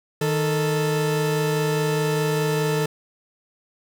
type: tone pair together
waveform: 40% pulse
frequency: 155.56 / 441.8 Hz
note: D#3 / A4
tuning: 0 / +7 cents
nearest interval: octave + tritone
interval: 1807 cents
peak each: -22 dBFS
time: 0.21-2.86 s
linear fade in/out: 5 ms
effects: none